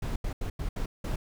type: noise bursts at uneven times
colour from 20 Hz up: brown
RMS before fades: -31 dBFS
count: 6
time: 0.02-0.16 / 0.24-0.33 / 0.41-0.5 / 0.59-0.69 / 0.76-0.86 / 1.04-1.16 s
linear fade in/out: 5 ms
effects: none